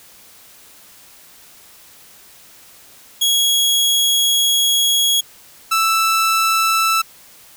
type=tone pair in turn; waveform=sawtooth; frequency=3322 / 1321.8 Hz; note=G#7 / E6; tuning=0 / +4 cents; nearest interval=octave + major third; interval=1596 cents; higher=first; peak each=-10 dBFS; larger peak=neither; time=3.21-5.21 / 5.71-7.02 s; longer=first; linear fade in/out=10 ms; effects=white hiss -45 dBFS RMS until 7.56 s